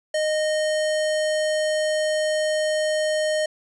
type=tone; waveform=square; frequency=617 Hz; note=D#5; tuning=15 cents flat; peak=-21 dBFS; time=0.14-3.46 s; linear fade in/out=5 ms; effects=resampled to 24000 Hz + 10-bit